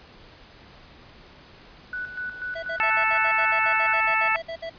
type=tone with tremolo; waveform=sine; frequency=1483 Hz; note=F#6; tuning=4 cents sharp; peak=-28 dBFS; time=1.93-3.93 s; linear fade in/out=2 ms; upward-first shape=square; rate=4.1 Hz; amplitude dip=60%
type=tone bursts; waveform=square; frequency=660 Hz; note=E5; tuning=2 cents sharp; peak=-31 dBFS; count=16; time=2.55-4.699 s; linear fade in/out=10 ms; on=79 ms; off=59 ms
type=harmonic tone; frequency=440 Hz; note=A4; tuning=in tune; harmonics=2 / 3 / 4 / 5 / 6; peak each=-26 / -26 / -26 / -26 / -26 dBFS; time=2.8-4.36 s; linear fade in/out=0 ms
effects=pink hiss -49 dBFS RMS until 4.78 s + resampled to 11025 Hz